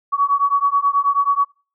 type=beating tone pair; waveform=sine; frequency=1124 / 1133.3 Hz; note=C#6 / C#6; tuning=+24 / +38 cents; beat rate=9.3 Hz; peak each=-17 dBFS; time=0.12-1.45 s; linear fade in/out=20 ms; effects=noise-tail reverb RT60 0.4 s tail -24 dB re dry